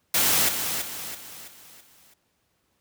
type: noise with echo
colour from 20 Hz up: white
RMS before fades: -21 dBFS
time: 0.14-0.49 s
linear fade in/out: 5 ms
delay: 330 ms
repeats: 5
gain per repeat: -7 dB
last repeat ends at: 2.14 s
effects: pink hiss -71 dBFS RMS until 2.8 s + high-pass 60 Hz 12 dB/octave